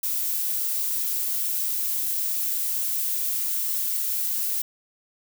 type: noise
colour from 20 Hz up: violet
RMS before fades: -26 dBFS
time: 0.03-4.62 s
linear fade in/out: 5 ms
effects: none